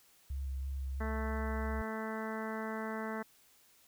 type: tone with vibrato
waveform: sine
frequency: 67.5 Hz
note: C#2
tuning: 45 cents flat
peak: -35 dBFS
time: 0.3-1.82 s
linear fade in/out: 5 ms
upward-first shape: square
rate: 3 Hz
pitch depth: 19 cents each way
type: harmonic tone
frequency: 220 Hz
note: A3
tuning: in tune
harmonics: 1 / 2 / 3 / 4 / 5 / 6 / 7 / 8 / 9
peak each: -40 / -43 / -45 / -46 / -47 / -48 / -48 / -49 / -50 dBFS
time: 1-3.23 s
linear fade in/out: 10 ms
effects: white hiss -65 dBFS RMS until 3.87 s